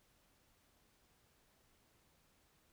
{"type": "silence", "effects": ["pink hiss -73 dBFS RMS until 2.72 s"]}